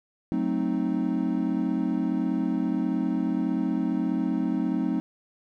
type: chord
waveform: triangle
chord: F# diminished seventh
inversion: none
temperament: equal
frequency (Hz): 185 / 220 / 261.6 / 311.1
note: F#3 / A3 / C4 / Eb4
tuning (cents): 0 / 0 / 0 / 0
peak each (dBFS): -28 / -28 / -26 / -27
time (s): 0.32-5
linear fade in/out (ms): 0
effects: none